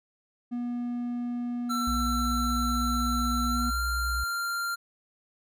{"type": "tone", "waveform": "triangle", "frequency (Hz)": 241.8, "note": "B3", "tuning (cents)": -36, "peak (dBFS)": -27, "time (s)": [0.51, 3.71], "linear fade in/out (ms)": 20}
{"type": "tone with pitch glide", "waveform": "square", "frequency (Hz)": [1342, 1387.7], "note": ["E6", "F6"], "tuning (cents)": [31, -11], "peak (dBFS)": -29, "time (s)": [1.69, 4.76], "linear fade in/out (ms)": 20, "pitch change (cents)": 58, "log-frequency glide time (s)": [3.46, 3.81]}
{"type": "tone with vibrato", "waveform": "sine", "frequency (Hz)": 61.74, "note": "B1", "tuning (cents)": 0, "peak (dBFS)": -29, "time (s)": [1.87, 4.24], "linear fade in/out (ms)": 5, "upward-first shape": "sine", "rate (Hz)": 9.6, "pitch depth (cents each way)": 35}
{"effects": []}